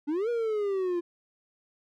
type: exponential two-way sweep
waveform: triangle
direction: up then down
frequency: 281 to 482.1 to 341.8 Hz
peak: -24 dBFS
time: 0.07-1.01 s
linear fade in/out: 20 ms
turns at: 0.29 s
effects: none